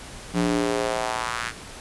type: tone with high-pass filter sweep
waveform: square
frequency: 58.4 Hz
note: A#1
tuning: 4 cents sharp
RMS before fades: -25 dBFS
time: 0.33-1.53 s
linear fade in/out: 50 ms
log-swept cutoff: 190 to 1700 Hz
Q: 2.1
effects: pink hiss -40 dBFS RMS until 1.8 s + resampled to 24000 Hz